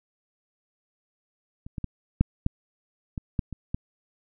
clicks, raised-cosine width 5 ms, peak -27 / -20 / -17 / -6 / -10 / -19 / -12 / -23 / -15 dBFS, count 9, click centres 1.665 / 1.782 / 1.843 / 2.21 / 2.464 / 3.178 / 3.392 / 3.527 / 3.745 s, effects none

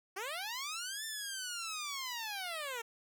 10% pulse linear two-way sweep, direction up then down, 360.7 to 1792 to 445.9 Hz, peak -30 dBFS, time 0.16-2.82 s, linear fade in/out 10 ms, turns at 1.05 s, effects none

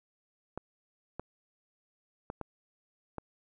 clicks, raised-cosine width 1 ms, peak -23 dBFS, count 5, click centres 0.576 / 1.196 / 2.301 / 2.413 / 3.183 s, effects none

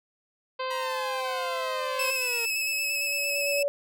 harmonic tone, 518 Hz, C5, 17 cents flat, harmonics 1 / 2 / 3 / 4 / 5 / 6 / 7 / 8 / 9, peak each -32 / -32 / -41 / -44 / -41 / -43 / -48 / -47 / -46 dBFS, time 0.59-2.11 s, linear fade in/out 10 ms
sawtooth exponential sweep, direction down, 974 to 458 Hz, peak -31 dBFS, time 0.7-2.46 s, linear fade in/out 10 ms
sawtooth tone with vibrato, 2595 Hz, E7, 28 cents flat, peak -23 dBFS, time 1.99-3.63 s, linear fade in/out 5 ms, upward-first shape square, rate 8.8 Hz, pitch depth 19 cents each way
sine tone with exponential growth, 570 Hz, C#5, 48 cents sharp, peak -22 dBFS, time 2.39-3.68 s, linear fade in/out 0 ms, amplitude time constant 280 ms
effects none

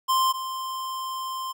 square tone pair in turn, 1046.5 / 1046.5 Hz, C6 / C6, 0 / 0 cents, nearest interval unison, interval 0 cents, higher neither, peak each -20 / -30 dBFS, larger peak first, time 0.08-0.33 / 0.33-1.53 s, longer second, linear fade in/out 20 ms, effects none

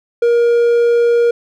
triangle tone, 472.4 Hz, A#4, 23 cents sharp, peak -7 dBFS, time 0.22-1.31 s, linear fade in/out 5 ms, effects none

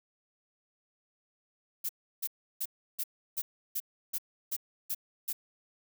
violet noise bursts, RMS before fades -33 dBFS, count 10, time 1.84-5.33 s, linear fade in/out 10 ms, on 52 ms, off 330 ms, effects none

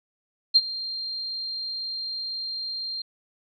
sine tone with ADSR envelope, 4186 Hz, C8, in tune, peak -11 dBFS, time 0.54-3.02 s, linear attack 21 ms, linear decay 43 ms, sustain -18 dB, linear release 5 ms, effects none

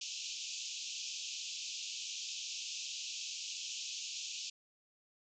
white band-pass noise, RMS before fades -43 dBFS, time 0.01-4.5 s, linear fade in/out 5 ms, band 2500 to 7100 Hz, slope 96 dB/octave, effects none

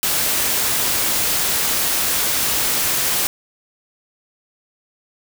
white noise, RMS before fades -19 dBFS, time 0.03-3.27 s, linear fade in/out 0 ms, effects none

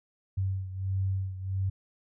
sine beating tone pair, 95.3 / 96.8 Hz, G2 / G2, -48 / -21 cents, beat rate 1.5 Hz, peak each -29 / -34 dBFS, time 0.37-1.7 s, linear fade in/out 10 ms, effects none

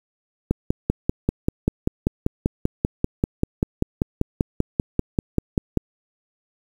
click train, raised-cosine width 3 ms, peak -5 dBFS, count 28, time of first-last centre 0.51-5.773 s, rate 5.13 Hz, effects 7-bit

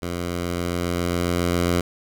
10% pulse tone with level ramp, 87.31 Hz, F2, in tune, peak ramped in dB -18 to -10 dBFS, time 0.02-1.81 s, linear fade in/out 5 ms, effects none

